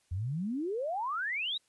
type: exponential sweep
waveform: sine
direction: up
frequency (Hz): 82.41 to 3951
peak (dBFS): -31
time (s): 0.11-1.58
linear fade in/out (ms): 10
effects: white hiss -71 dBFS RMS until 1.68 s + resampled to 24000 Hz